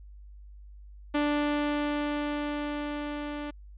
sawtooth tone with level ramp, 293.7 Hz, D4, in tune, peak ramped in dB -20 to -30 dBFS, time 1.14-3.51 s, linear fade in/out 10 ms, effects added 50 Hz sine -45 dBFS peak until 3.77 s + resampled to 8000 Hz

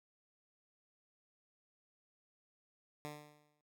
10% pulse tone with exponential decay, 149 Hz, D3, 25 cents sharp, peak -33 dBFS, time 3.05-3.61 s, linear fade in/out 0 ms, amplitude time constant 120 ms, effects noise-tail reverb RT60 0.1 s tail -17 dB re dry

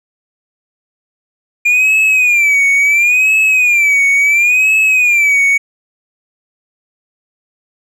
triangle tone with vibrato, 2400 Hz, D7, 37 cents sharp, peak -6 dBFS, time 1.65-5.58 s, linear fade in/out 10 ms, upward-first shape sine, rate 0.72 Hz, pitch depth 130 cents each way, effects none

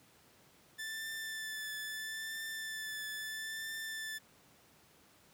sawtooth tone with vibrato, 1760 Hz, A6, in tune, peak -36 dBFS, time 0.78-4.19 s, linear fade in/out 20 ms, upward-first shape triangle, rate 0.76 Hz, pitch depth 23 cents each way, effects pink hiss -64 dBFS RMS until 5.33 s + high-pass 100 Hz 12 dB/octave

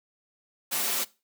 white noise with comb filter, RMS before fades -28 dBFS, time 0.71-1.05 s, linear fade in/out 20 ms, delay 6.3 ms, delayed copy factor -0.9, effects noise-tail reverb RT60 0.3 s tail -21 dB re dry + high-pass 200 Hz 12 dB/octave

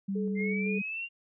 sine tone with vibrato, 195 Hz, G3, 9 cents flat, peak -29 dBFS, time 0.08-0.82 s, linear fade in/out 10 ms, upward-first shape triangle, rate 8.6 Hz, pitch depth 12 cents each way
sine tone with tremolo, 429.1 Hz, A4, 43 cents flat, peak -33 dBFS, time 0.15-0.79 s, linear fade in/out 10 ms, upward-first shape square, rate 3.9 Hz, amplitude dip 35%
sine linear sweep, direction up, 2072 to 2794 Hz, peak -33 dBFS, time 0.35-1.09 s, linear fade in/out 50 ms
effects none

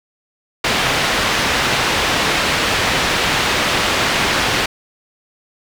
white low-pass noise, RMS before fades -17 dBFS, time 0.64-4.66 s, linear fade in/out 5 ms, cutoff 3100 Hz, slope 12 dB/octave, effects none

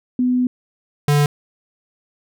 sine / square tone pair in turn, 250 / 145.89 Hz, B3 / D3, +21 / -11 cents, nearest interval major sixth, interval 932 cents, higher first, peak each -14 / -13 dBFS, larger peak second, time 0.19-0.47 / 1.08-1.26 s, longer first, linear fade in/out 2 ms, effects none

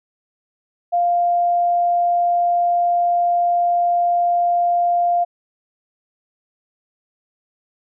sine tone, 698.5 Hz, F5, in tune, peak -14 dBFS, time 0.92-5.25 s, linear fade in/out 20 ms, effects none

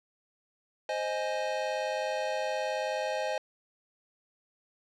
square chord, Ab major, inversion first, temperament equal, 523.3 / 622.3 / 830.6 Hz, C5 / Eb5 / Ab5, 0 / 0 / 0 cents, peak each -35 / -34 / -36 dBFS, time 0.89-3.38 s, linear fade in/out 2 ms, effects low-pass 5000 Hz 12 dB/octave

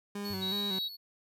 30% pulse tone with vibrato, 195.9 Hz, G3, 1 cent flat, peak -33 dBFS, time 0.15-0.79 s, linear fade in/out 5 ms, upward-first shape square, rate 2.7 Hz, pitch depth 62 cents each way
square tone with tremolo, 4400 Hz, C#8, 14 cents flat, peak -39 dBFS, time 0.24-0.97 s, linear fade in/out 20 ms, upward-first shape square, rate 4.1 Hz, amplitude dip 40%
sine tone with exponential decay, 96.7 Hz, G2, 23 cents flat, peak -39 dBFS, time 0.3-0.86 s, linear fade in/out 5 ms, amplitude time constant 120 ms
sine tone, 3844 Hz, B7, 48 cents flat, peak -32 dBFS, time 0.41-0.89 s, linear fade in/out 20 ms
effects none

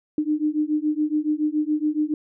sine beating tone pair, 300 / 307.1 Hz, D4 / D#4, +37 / -23 cents, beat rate 7.1 Hz, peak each -23 dBFS, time 0.18-2.14 s, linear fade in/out 2 ms, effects none

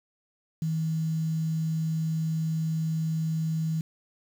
sine tone with quantisation, 160 Hz, D#3, 49 cents sharp, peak -25 dBFS, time 0.62-3.81 s, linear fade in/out 2 ms, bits 8, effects none

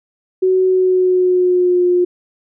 sine tone with pitch glide, 373.3 to 356.6 Hz, F#4 to F4, +15 to +36 cents, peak -10 dBFS, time 0.42-2.05 s, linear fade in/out 10 ms, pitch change -79 cents, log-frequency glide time 0.66-1.85 s, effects none

